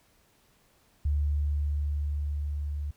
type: tone with level ramp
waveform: sine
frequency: 73.1 Hz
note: D2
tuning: 7 cents flat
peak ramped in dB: -23 to -30 dBFS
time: 1.05-2.91 s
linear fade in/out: 5 ms
effects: pink hiss -65 dBFS RMS until 2.96 s